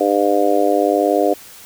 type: harmonic tone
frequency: 101 Hz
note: G#2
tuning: 48 cents flat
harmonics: 3 / 4 / 5 / 6 / 7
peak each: -19 / -19 / -19 / -19 / -19 dBFS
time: 0-1.34 s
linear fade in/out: 10 ms
effects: white hiss -40 dBFS RMS until 1.65 s